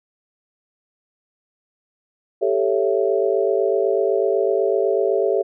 sine chord, A dominant seventh, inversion third, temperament equal with one note detuned, 392 / 440 / 554.4 / 665.4 Hz, G4 / A4 / C#5 / E5, 0 / 0 / 0 / +16 cents, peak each -20 / -21 / -23 / -24 dBFS, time 2.41-5.43 s, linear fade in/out 20 ms, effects none

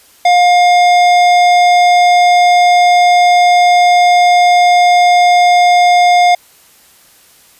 sine tone with hard clipping, 710 Hz, F5, 28 cents sharp, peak -7 dBFS, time 0.25-6.35 s, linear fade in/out 5 ms, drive 14 dB, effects white hiss -45 dBFS RMS until 7.59 s + resampled to 32000 Hz

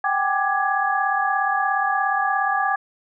sine tone cluster, 769 / 806 / 1182 / 1672 Hz, G5 / G5 / D6 / G#6, -33 / +48 / +11 / +11 cents, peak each -24 dBFS, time 0.04-2.76 s, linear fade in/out 5 ms, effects none

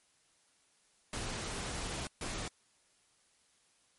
pink noise bursts at uneven times, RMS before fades -39 dBFS, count 2, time 1.13-2.07 / 2.21-2.48 s, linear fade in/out 2 ms, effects white hiss -70 dBFS RMS until 3.98 s + MP3 48 kbps

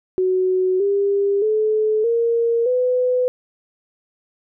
sine tone with pitch steps, 371.3 / 400.3 / 431.5 / 465.1 / 501.4 Hz, F#4 / G4 / A4 / A#4 / B4, +6 / +36 / -34 / -4 / +26 cents, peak -15 dBFS, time 0.18-3.28 s, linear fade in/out 0 ms, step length 620 ms, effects none

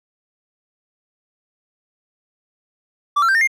triangle tone with pitch steps, 1162 / 1350.3 / 1569.1 / 1823.4 / 2119 Hz, D6 / E6 / G6 / A#6 / C7, -19 / +41 / +1 / -39 / +21 cents, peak -11 dBFS, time 3.16-3.475 s, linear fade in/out 10 ms, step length 63 ms, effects none

